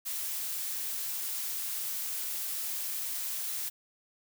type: noise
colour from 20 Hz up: blue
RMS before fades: -35 dBFS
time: 0.05-3.7 s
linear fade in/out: 20 ms
effects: none